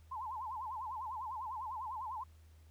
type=tone with vibrato; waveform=sine; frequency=953 Hz; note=A#5; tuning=38 cents sharp; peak=-39 dBFS; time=0.11-2.24 s; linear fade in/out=10 ms; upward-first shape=sine; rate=10 Hz; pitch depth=210 cents each way; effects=added 79 Hz sine -57 dBFS peak until 2.7 s + pink hiss -71 dBFS RMS until 2.7 s